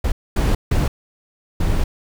brown noise bursts at uneven times, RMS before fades -17 dBFS, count 4, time 0.04-0.12 / 0.36-0.55 / 0.71-0.88 / 1.6-1.84 s, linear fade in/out 5 ms, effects none

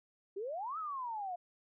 sine exponential two-way sweep, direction up then down, 372.9 to 1324 to 694 Hz, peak -37 dBFS, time 0.36-1.36 s, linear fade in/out 10 ms, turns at 0.78 s, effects none

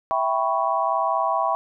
sine chord, C# half-diminished seventh, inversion first, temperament equal, 659.3 / 784 / 987.8 / 1108.7 Hz, E5 / G5 / B5 / C#6, 0 / 0 / 0 / 0 cents, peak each -25 dBFS, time 0.11-1.55 s, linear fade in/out 0 ms, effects none

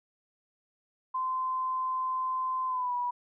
sine tone with pitch glide, 1033 to 976.7 Hz, C6 to B5, -22 to -20 cents, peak -28 dBFS, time 1.14-3.11 s, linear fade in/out 10 ms, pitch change -98 cents, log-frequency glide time 2.67-2.94 s, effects none

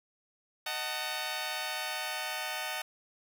10% pulse chord, D# diminished, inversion none, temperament just, 622.3 / 746.7 / 896 Hz, D#5 / F#5 / A5, 0 / +16 / +31 cents, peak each -31 / -29 / -30 dBFS, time 0.66-2.82 s, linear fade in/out 5 ms, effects none

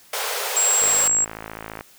pink high-pass noise, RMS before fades -26 dBFS, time 0.13-1.08 s, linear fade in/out 5 ms, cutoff 410 Hz, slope 96 dB/octave
sine tone, 7600 Hz, A#8, 33 cents sharp, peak -16 dBFS, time 0.56-1.25 s, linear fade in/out 10 ms
click train, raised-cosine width 0.5 ms, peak -17 dBFS, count 55, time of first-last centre 0.82-1.809 s, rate 54.6 Hz
effects white hiss -51 dBFS RMS until 1.98 s

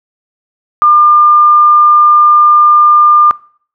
sine tone, 1200 Hz, D6, 37 cents sharp, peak -3 dBFS, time 0.82-3.31 s, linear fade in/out 0 ms, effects noise-tail reverb RT60 0.5 s tail -22 dB re dry

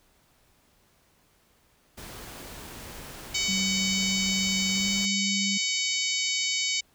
pink noise, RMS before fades -42 dBFS, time 1.97-5.06 s, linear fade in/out 10 ms
harmonic tone, 751 Hz, F#5, 26 cents sharp, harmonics 3 / 4 / 5 / 6 / 7 / 8 / 9 / 10, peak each -31 / -32 / -34 / -33 / -35 / -35 / -35 / -36 dBFS, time 3.34-6.81 s, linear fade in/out 10 ms
sine tone with pitch glide, 192.3 to 198.28 Hz, G3 to G3, -33 to +20 cents, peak -29 dBFS, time 3.48-5.58 s, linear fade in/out 10 ms, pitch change +53 cents, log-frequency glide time 4.72-4.88 s
effects pink hiss -64 dBFS RMS until 6.94 s

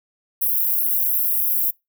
pink high-pass noise, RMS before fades -20 dBFS, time 0.41-1.71 s, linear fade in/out 10 ms, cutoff 12000 Hz, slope 48 dB/octave, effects noise-tail reverb RT60 0.2 s tail -25 dB re dry

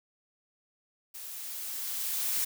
blue noise with level ramp, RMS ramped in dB -43 to -29 dBFS, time 1.14-2.45 s, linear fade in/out 10 ms, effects none

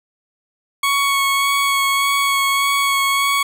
20% pulse tone with vibrato, 1110 Hz, C#6, 2 cents sharp, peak -10 dBFS, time 0.83-3.43 s, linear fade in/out 5 ms, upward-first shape sine, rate 1.7 Hz, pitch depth 13 cents each way, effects none

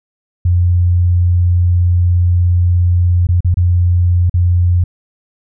sine tone with dropouts, 88.3 Hz, F2, 20 cents sharp, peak -8 dBFS, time 0.45-4.84 s, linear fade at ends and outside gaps 5 ms, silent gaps 3.27-3.288 / 3.406-3.446 / 3.543-3.57 / 4.297-4.34 s, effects none

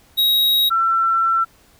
square / sine tone pair in turn, 3806 / 1345.6 Hz, A#7 / E6, +35 / +35 cents, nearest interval octave + tritone, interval 1800 cents, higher first, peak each -14 dBFS, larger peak neither, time 0.17-0.7 / 0.7-1.45 s, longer second, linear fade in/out 20 ms, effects pink hiss -53 dBFS RMS until 1.79 s

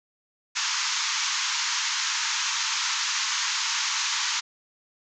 white band-pass noise, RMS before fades -27 dBFS, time 0.55-4.41 s, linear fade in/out 20 ms, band 880 to 7000 Hz, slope 96 dB/octave, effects none

